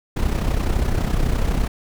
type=noise with amplitude modulation; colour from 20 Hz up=brown; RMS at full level=-17 dBFS; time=0.16-1.68 s; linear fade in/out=10 ms; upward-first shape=sine; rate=31.9 Hz; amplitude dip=60%; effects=none